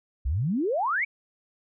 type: exponential sweep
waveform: sine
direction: up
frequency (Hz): 57.4 to 2368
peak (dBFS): -23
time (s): 0.25-1.05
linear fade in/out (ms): 10
effects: none